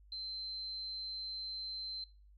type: tone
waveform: sine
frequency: 4100 Hz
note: C8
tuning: 36 cents flat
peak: -40 dBFS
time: 0.12-2.04 s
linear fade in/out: 2 ms
effects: noise-tail reverb RT60 0.4 s tail -23 dB re dry + added 50 Hz sine -58 dBFS peak until 2.37 s